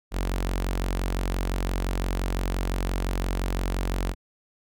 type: tone with notch filter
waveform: sawtooth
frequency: 45.81 Hz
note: F#1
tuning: 17 cents flat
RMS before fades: -27 dBFS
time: 0.11-4.15 s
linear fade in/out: 50 ms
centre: 120 Hz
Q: 1.3
effects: none